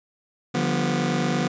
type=chord; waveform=sawtooth; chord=G dominant seventh; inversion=second; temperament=just; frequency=147 / 176.4 / 196 / 245 Hz; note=D3 / F3 / G3 / B3; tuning=+2 / +18 / 0 / -14 cents; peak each=-23 / -22 / -27 / -22 dBFS; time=0.54-1.48 s; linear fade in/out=10 ms; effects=resampled to 16000 Hz